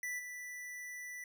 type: tone with level steps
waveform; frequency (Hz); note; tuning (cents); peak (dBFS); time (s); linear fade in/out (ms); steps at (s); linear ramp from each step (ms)
square; 1975.5; B6; 0; -38 / -44; 0.03-1.24; 2; 0.18; 20
effects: none